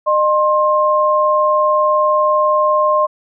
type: tone pair together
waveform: sine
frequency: 609 / 1061.4 Hz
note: D#5 / C6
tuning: -37 / +24 cents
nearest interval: minor seventh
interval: 961 cents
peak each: -14 / -13 dBFS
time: 0.06-3.07 s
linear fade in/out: 20 ms
effects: none